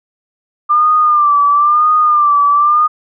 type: tone with vibrato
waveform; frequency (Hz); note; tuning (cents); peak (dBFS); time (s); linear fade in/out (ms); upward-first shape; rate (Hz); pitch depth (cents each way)
sine; 1192; D6; +25; -7; 0.69-2.88; 20; sine; 1; 61
effects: none